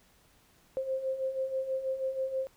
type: beating tone pair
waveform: sine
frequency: 523.3 / 529.5 Hz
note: C5 / C5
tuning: 0 / +21 cents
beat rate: 6.2 Hz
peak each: -37 / -31 dBFS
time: 0.77-2.47 s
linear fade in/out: 0 ms
effects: pink hiss -64 dBFS RMS until 2.56 s